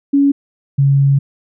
sine tone pair in turn, 280.6 / 138.81 Hz, C#4 / C#3, +21 / +3 cents, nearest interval octave, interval 1218 cents, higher first, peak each -8 dBFS, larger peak neither, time 0.13-0.32 / 0.78-1.19 s, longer second, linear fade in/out 10 ms, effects none

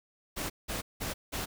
pink noise bursts, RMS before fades -35 dBFS, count 4, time 0.36-1.46 s, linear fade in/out 20 ms, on 140 ms, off 180 ms, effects none

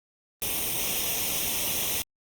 white noise with comb filter, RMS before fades -28 dBFS, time 0.42-2.02 s, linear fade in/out 0 ms, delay 0.33 ms, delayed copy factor +0.7, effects Opus 32 kbps

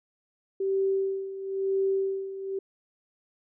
sine tone with tremolo, 387.6 Hz, G4, 20 cents flat, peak -22 dBFS, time 0.6-2.59 s, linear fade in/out 5 ms, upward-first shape sine, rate 1 Hz, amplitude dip 75%, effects none

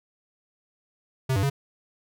square tone with pitch steps, 131.7 / 97.5 / 139 Hz, C3 / G2 / C#3, +12 / -9 / +5 cents, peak -22 dBFS, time 1.29-1.5 s, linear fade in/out 10 ms, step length 70 ms, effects none

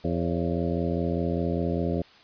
harmonic tone with a mistuned harmonic, 85 Hz, F2, 46 cents flat, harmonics 1 / 2 / 3 / 4 / 5 / 6 / 7 / 8, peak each -31 / -29 / -31 / -33 / -33 / -34 / -38 / -38 dBFS, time 0.04-2.02 s, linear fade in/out 5 ms, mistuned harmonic 6, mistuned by +100 cents, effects white hiss -53 dBFS RMS until 2.23 s + resampled to 11025 Hz

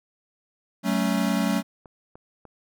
square chord, F# minor, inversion none, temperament equal with one note detuned, 188.78 / 220 / 277.2 Hz, F#3 / A3 / C#4, +35 / 0 / 0 cents, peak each -26 / -26 / -28 dBFS, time 0.83-1.63 s, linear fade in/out 50 ms
click train, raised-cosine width 1 ms, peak -31 dBFS, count 4, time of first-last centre 1.56-2.453 s, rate 3.36 Hz
effects none

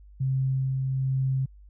sine tone with tremolo, 132.7 Hz, C3, 25 cents sharp, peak -22 dBFS, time 0.2-1.46 s, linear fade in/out 10 ms, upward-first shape sine, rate 1.2 Hz, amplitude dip 25%, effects added 50 Hz sine -47 dBFS peak until 1.69 s

